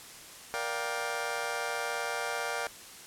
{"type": "chord", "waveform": "20% pulse", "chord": "G minor seventh", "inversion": "first", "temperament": "just", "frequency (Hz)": [470.4, 588, 705.6, 784], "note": ["Bb4", "D5", "F5", "G5"], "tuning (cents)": [16, 2, 18, 0], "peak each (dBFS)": -33, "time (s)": [0.54, 2.67], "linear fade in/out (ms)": 0, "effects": ["white hiss -48 dBFS RMS until 3.06 s", "low-pass 11000 Hz 12 dB/octave"]}